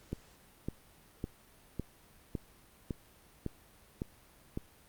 click train, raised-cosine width 3 ms, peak -22 dBFS, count 9, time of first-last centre 0.13-4.574 s, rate 1.8 Hz, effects pink hiss -61 dBFS RMS until 4.88 s + Opus 48 kbps

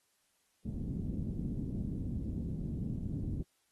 white low-pass noise, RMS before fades -37 dBFS, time 0.65-3.43 s, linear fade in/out 5 ms, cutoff 240 Hz, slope 24 dB/octave, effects white hiss -75 dBFS RMS until 3.71 s + AAC 32 kbps

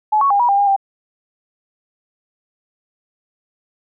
sine tone with pitch steps, 854 / 1111 / 807 / 964 / 798 / 809 / 787 Hz, G#5 / C#6 / G#5 / B5 / G5 / G#5 / G5, +48 / +4 / -50 / -42 / +31 / -46 / +7 cents, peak -11 dBFS, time 0.12-0.764 s, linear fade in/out 10 ms, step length 92 ms, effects none

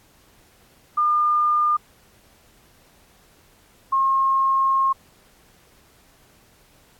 sine tone pair in turn, 1207 / 1075.3 Hz, D6 / C6, +47 / +47 cents, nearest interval major second, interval 200 cents, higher first, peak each -16 dBFS, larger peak neither, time 0.97-1.77 / 3.92-4.93 s, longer second, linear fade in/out 10 ms, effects pink hiss -56 dBFS RMS until 6.99 s + AAC 64 kbps

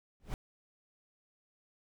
brown noise with exponential growth, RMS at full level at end -32 dBFS, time 0.2-0.34 s, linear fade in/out 0 ms, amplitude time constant 30 ms, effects none

